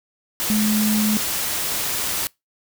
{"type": "tone in noise", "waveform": "sine", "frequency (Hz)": 213.2, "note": "G#3", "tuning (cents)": 46, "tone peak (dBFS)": -17, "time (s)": [0.5, 1.17], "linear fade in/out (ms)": 0, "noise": "white", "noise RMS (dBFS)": -24, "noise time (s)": [0.4, 2.27], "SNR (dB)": 4, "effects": ["noise-tail reverb RT60 0.2 s tail -24 dB re dry"]}